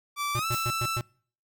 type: tone with pitch glide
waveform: sawtooth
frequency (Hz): 1162 to 1327.1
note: D6 to E6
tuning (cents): -19 to +11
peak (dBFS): -24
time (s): 0.16-1.01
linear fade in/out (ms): 50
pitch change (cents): +230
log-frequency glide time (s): 0.34-0.46
type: tone bursts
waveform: square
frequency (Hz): 120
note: B2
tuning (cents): -49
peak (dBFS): -29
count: 5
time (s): 0.35-1.01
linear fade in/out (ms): 0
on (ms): 44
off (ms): 110
type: noise with exponential decay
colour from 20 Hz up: blue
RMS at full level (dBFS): -34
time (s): 0.52-0.98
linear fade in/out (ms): 2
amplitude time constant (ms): 100
effects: noise-tail reverb RT60 0.5 s tail -25 dB re dry